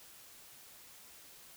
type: silence
effects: white hiss -56 dBFS RMS until 1.56 s